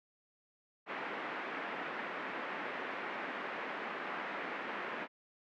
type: band-pass noise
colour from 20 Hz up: white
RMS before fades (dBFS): -41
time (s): 0.86-5.08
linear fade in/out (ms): 50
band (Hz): 210 to 2100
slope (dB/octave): 24
effects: none